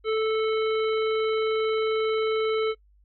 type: harmonic tone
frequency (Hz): 438.8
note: A4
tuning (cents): -5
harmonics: 1 / 3 / 5 / 7 / 9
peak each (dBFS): -22 / -32 / -36 / -39 / -41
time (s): 0.04-2.75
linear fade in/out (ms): 50
effects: noise-tail reverb RT60 0.1 s tail -24 dB re dry + added 50 Hz sine -56 dBFS peak until 3.04 s